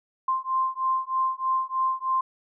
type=beating tone pair; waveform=sine; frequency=1046 / 1049.2 Hz; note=C6 / C6; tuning=-1 / +4 cents; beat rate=3.2 Hz; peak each=-26 dBFS; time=0.28-2.21 s; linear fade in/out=5 ms; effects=none